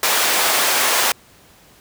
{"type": "high-pass noise", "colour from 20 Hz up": "pink", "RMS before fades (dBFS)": -17, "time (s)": [0.03, 1.12], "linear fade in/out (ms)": 2, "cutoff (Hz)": 690, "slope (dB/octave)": 12, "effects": ["pink hiss -49 dBFS RMS until 1.8 s", "high-pass 60 Hz 12 dB/octave"]}